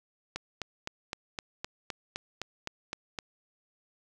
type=click train; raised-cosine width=0.2 ms; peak=-17 dBFS; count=12; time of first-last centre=0.36-3.188 s; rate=3.89 Hz; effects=none